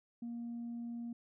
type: tone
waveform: sine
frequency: 235.6 Hz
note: A#3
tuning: 19 cents sharp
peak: -38 dBFS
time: 0.22-1.13 s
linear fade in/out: 5 ms
effects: tanh soft clip ceiling -37 dBFS